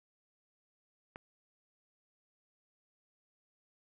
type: click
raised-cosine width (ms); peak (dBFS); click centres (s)
0.5; -29; 1.159
effects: none